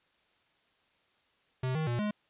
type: tone with pitch steps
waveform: square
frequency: 129 / 157.3 / 120 / 209.5 Hz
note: C3 / D#3 / B2 / G#3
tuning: -24 / +19 / -49 / +15 cents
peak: -30 dBFS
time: 1.63-2.11 s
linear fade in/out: 5 ms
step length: 120 ms
effects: white hiss -70 dBFS RMS until 2.29 s + resampled to 8000 Hz